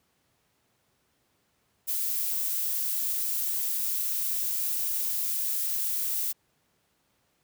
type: noise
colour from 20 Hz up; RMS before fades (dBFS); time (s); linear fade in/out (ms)
violet; -29; 1.87-6.33; 20
effects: pink hiss -71 dBFS RMS until 7.43 s + high-pass 80 Hz 12 dB/octave